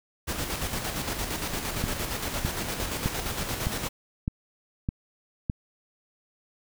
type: noise with tremolo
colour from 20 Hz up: pink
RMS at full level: -30 dBFS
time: 0.27-3.89 s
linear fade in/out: 20 ms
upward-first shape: square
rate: 8.7 Hz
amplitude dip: 40%
type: click train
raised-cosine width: 5 ms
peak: -14 dBFS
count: 7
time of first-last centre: 1.84-5.499 s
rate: 1.64 Hz
effects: none